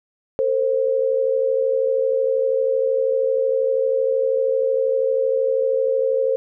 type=tone pair together; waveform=sine; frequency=454 / 526.8 Hz; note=A#4 / C5; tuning=-46 / +12 cents; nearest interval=minor third; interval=258 cents; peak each=-21 / -18 dBFS; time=0.39-6.36 s; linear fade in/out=0 ms; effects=none